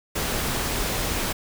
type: noise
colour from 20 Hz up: pink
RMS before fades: -26 dBFS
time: 0.15-1.33 s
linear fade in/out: 10 ms
effects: none